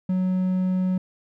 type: tone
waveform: triangle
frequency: 185 Hz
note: F#3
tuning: in tune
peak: -18 dBFS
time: 0.09-0.98 s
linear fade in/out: 5 ms
effects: none